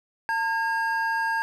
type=tone pair together; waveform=triangle; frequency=902 / 1624 Hz; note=A5 / G#6; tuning=+43 / -39 cents; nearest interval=minor seventh; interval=1018 cents; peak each=-24 dBFS; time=0.29-1.42 s; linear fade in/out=0 ms; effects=none